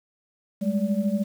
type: tone cluster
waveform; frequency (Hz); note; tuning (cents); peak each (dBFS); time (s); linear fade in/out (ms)
sine; 197.5 / 210.5 / 576; G3 / G#3 / D5; +13 / +24 / -34; -25 / -24 / -32; 0.61-1.24; 20
effects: 8-bit